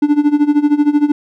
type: tone with tremolo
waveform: triangle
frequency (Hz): 293.7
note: D4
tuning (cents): 0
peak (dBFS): -4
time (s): 0.02-1.12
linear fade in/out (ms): 5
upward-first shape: sine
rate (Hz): 13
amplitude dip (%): 85
effects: none